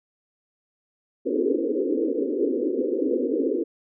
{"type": "band-pass noise", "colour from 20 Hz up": "white", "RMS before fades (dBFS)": -24, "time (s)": [1.25, 3.64], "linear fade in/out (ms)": 20, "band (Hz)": [250, 500], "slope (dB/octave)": 96, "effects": []}